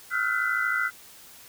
sine tone cluster, 1296 / 1372 / 1425 / 1534 / 2005 Hz, E6 / F6 / F6 / G6 / B6, -30 / -31 / +34 / -38 / +26 cents, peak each -34 / -32 / -27 / -30 / -29 dBFS, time 0.1-0.91 s, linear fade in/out 50 ms, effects white hiss -49 dBFS RMS until 1.48 s

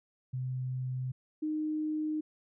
sine tone pair in turn, 128.3 / 307.9 Hz, C3 / D#4, -34 / -18 cents, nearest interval octave + minor third, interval 1516 cents, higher second, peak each -32 / -30 dBFS, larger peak second, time 0.33-1.12 / 1.42-2.21 s, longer neither, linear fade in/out 10 ms, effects none

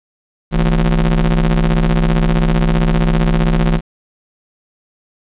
35% pulse ring-modulated tone, 62.9 Hz, B1, 32 cents sharp, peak -6 dBFS, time 0.51-3.81 s, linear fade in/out 50 ms, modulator 102 Hz, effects resampled to 8000 Hz + 8-bit

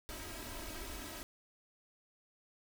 pink noise with comb filter, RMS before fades -45 dBFS, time 0.09-1.23 s, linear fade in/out 0 ms, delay 3.1 ms, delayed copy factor +0.95, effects none

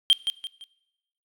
triangle tone with echo, 3176 Hz, G7, 22 cents sharp, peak -11 dBFS, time 0.1-0.13 s, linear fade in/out 0 ms, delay 170 ms, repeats 3, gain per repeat -9 dB, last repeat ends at 0.64 s, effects noise-tail reverb RT60 0.9 s tail -21 dB re dry + tanh soft clip ceiling -7 dBFS

